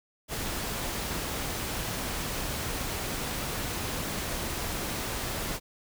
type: noise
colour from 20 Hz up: pink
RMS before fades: -33 dBFS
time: 0.28-5.6 s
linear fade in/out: 50 ms
effects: none